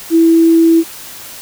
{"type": "tone", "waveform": "sine", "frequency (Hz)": 329.6, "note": "E4", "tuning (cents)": 0, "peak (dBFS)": -5, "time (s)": [0.1, 0.84], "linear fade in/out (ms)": 50, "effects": ["white hiss -31 dBFS RMS until 1.41 s"]}